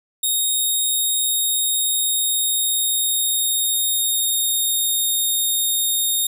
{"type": "tone with pitch glide", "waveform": "5% pulse", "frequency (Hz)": [3729, 3705], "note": ["A#7", "A#7"], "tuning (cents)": [0, -11], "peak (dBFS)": -11, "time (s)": [0.23, 6.27], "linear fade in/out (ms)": 5, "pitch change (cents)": -11, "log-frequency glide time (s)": [1.36, 5.04], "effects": []}